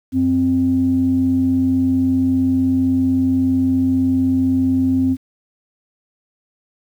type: tone pair together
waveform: sine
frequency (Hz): 92.5 / 261.9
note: F#2 / C4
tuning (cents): 0 / +2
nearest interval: octave + tritone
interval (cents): 1802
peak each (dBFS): -22 / -13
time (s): 0.12-5.17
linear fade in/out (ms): 50
effects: tanh soft clip ceiling -6 dBFS + 8-bit